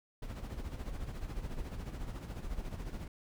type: noise with tremolo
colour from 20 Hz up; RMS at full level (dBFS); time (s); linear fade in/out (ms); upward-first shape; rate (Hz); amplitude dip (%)
brown; -38; 0.22-3.08; 5; sine; 14; 60
effects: none